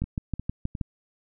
two click trains, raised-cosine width 5 ms, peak -21 / -15 dBFS, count 3 / 6, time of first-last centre 0.04-0.752 / 0.02-0.812 s, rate 2.81 / 6.31 Hz, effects none

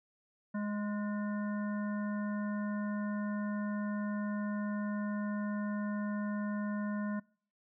harmonic tone with a mistuned harmonic, 207.7 Hz, G#3, in tune, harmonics 1 / 3 / 5 / 7 / 9, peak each -33 / -45 / -47 / -48 / -52 dBFS, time 0.54-7.2 s, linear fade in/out 10 ms, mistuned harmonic 9, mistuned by -62 cents, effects noise-tail reverb RT60 0.5 s tail -25 dB re dry

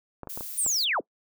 clicks, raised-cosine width 1 ms, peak -23 dBFS, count 5, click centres 0.233 / 0.273 / 0.375 / 0.409 / 0.664 s
violet noise, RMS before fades -37 dBFS, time 0.29-0.85 s, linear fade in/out 10 ms
sine linear sweep, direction down, 9580 to 140.3 Hz, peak -23 dBFS, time 0.57-1.01 s, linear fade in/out 20 ms
effects noise-tail reverb RT60 0.1 s tail -25 dB re dry

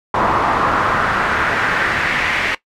brown noise with band-pass filter sweep, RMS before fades -17 dBFS, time 0.14-2.55 s, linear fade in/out 5 ms, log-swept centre 1000 to 2200 Hz, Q 2.4, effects noise-tail reverb RT60 0.1 s tail -17 dB re dry

